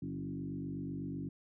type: tone with frequency modulation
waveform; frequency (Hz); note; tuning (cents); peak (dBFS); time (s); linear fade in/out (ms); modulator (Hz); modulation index
sine; 218.8; A3; -9; -37; 0.02-1.29; 5; 48; 2.1
effects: none